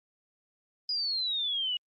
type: exponential sweep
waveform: sine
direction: down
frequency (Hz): 4978 to 2877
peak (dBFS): -28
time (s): 0.89-1.77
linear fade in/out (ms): 2
effects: Opus 24 kbps